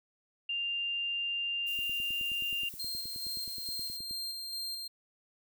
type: tone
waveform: sine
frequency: 2794 Hz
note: F7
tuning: in tune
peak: -31 dBFS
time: 0.49-2.69 s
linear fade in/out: 5 ms
type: noise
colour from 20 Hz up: violet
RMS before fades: -46 dBFS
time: 1.66-3.98 s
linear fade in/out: 20 ms
type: click train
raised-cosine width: 3 ms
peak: -38 dBFS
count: 23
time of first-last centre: 1.79-4.111 s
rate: 9.48 Hz
type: tone with tremolo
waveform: 40% pulse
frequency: 4186 Hz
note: C8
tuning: in tune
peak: -34 dBFS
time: 2.79-4.88 s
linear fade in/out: 10 ms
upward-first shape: square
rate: 2.3 Hz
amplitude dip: 30%
effects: none